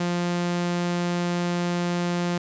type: tone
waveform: sawtooth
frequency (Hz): 174.9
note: F3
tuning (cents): +3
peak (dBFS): -19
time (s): 0-2.38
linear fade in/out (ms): 5
effects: resampled to 16000 Hz + 9-bit